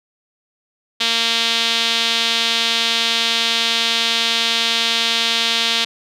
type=tone with band-pass filter; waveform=sawtooth; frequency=230 Hz; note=A#3; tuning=23 cents flat; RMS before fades=-18 dBFS; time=1-5.85 s; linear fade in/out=10 ms; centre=3600 Hz; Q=3.1; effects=none